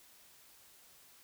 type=silence; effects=white hiss -61 dBFS RMS until 1.23 s